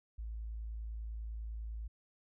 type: tone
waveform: sine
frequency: 55 Hz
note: A1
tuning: in tune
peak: -39 dBFS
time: 0.18-1.88 s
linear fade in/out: 10 ms
effects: none